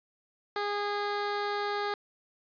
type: tone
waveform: 15% pulse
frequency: 410.2 Hz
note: G#4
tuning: 21 cents flat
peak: -23 dBFS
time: 0.56-1.94 s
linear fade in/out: 2 ms
effects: resampled to 11025 Hz